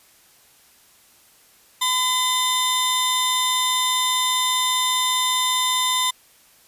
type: tone pair together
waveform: sawtooth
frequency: 1015 / 3610 Hz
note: B5 / A7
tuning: +47 / +44 cents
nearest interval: octave + minor seventh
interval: 2197 cents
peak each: -18 dBFS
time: 1.81-6.11 s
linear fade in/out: 10 ms
effects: white hiss -54 dBFS RMS until 6.67 s + resampled to 32000 Hz